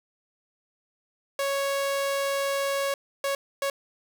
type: tone bursts at uneven times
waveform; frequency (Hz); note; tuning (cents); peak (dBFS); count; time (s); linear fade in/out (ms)
sawtooth; 554.4; C#5; 0; -21; 3; 1.39-2.94 / 3.24-3.35 / 3.62-3.7; 2
effects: none